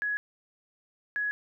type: tone pair in turn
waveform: sine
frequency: 1678 / 1678 Hz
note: G#6 / G#6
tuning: +17 / +17 cents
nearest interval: unison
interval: 0 cents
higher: neither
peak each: -27 dBFS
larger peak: neither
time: 0.02-0.17 / 1.16-1.31 s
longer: neither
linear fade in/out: 0 ms
effects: none